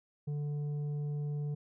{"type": "tone with tanh clipping", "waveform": "sine", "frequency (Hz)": 146.83, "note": "D3", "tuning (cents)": 0, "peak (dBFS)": -34, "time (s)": [0.27, 1.55], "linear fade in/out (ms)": 10, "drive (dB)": 6, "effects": []}